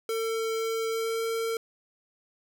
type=tone with pitch glide; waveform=square; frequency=449.7 to 454.1 Hz; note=A4 to A#4; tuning=+38 to -45 cents; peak=-28 dBFS; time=0.09-1.57 s; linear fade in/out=2 ms; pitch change=+17 cents; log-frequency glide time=0.86-1.25 s; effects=none